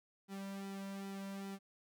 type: tone with flanger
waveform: sawtooth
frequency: 196 Hz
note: G3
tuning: in tune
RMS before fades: -45 dBFS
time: 0.28-1.59 s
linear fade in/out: 50 ms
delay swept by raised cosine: 1.8 to 2.42 ms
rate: 2.5 Hz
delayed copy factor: -0.8
effects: none